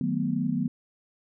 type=chord; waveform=sine; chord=B dominant seventh; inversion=first; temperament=just; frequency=154.34 / 185.21 / 222.2 / 246.9 Hz; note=D#3 / F#3 / A3 / B3; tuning=-14 / +2 / +17 / 0 cents; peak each=-31 / -30 / -31 / -28 dBFS; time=0.01-0.68 s; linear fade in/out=2 ms; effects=none